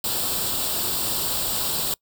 white noise with comb filter, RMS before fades -25 dBFS, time 0.04-1.94 s, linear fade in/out 2 ms, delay 0.24 ms, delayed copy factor +0.7, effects noise-tail reverb RT60 0.1 s tail -25 dB re dry

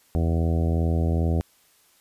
harmonic tone, 82.41 Hz, E2, in tune, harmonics 1 / 2 / 3 / 4 / 5 / 6 / 7 / 8 / 9, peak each -21 / -27 / -31 / -33 / -35 / -37 / -38 / -39 / -40 dBFS, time 0.15-1.41 s, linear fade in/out 0 ms, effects white hiss -60 dBFS RMS until 2 s + resampled to 32000 Hz

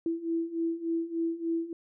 sine beating tone pair, 329.6 / 333 Hz, E4 / E4, 0 / +18 cents, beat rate 3.4 Hz, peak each -33 / -30 dBFS, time 0.06-1.73 s, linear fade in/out 2 ms, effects none

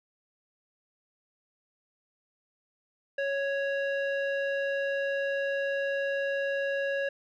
square tone with low-pass filter, 554.4 Hz, C#5, in tune, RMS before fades -30 dBFS, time 3.18-7.09 s, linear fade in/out 5 ms, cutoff 2200 Hz, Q 2.5, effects none

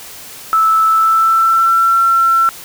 sine tone with pitch glide, 1312 to 1349.7 Hz, E6 to E6, -9 to +40 cents, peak -8 dBFS, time 0.53-2.49 s, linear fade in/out 0 ms, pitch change +49 cents, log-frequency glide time 0.87-1.77 s, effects white hiss -33 dBFS RMS until 2.64 s

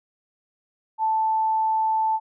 sine tone, 880 Hz, A5, in tune, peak -19 dBFS, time 0.98-2.2 s, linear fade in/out 50 ms, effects none

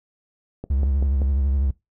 click train, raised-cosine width 2 ms, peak -18 dBFS, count 4, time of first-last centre 0.64-1.218 s, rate 5.19 Hz
triangle tone with vibrato, 68.5 Hz, C#2, 20 cents flat, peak -16 dBFS, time 0.7-1.71 s, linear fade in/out 5 ms, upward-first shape sine, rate 12 Hz, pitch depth 87 cents each way
effects noise-tail reverb RT60 0.2 s tail -22 dB re dry

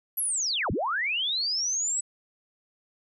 sine linear two-way sweep, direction down then up, 11840 to 48.63 to 7960 Hz, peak -25 dBFS, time 0.17-2.01 s, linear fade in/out 10 ms, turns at 0.71 s, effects none

